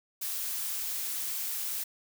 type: noise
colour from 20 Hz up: blue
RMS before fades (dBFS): -34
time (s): 0.21-1.84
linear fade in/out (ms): 10
effects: none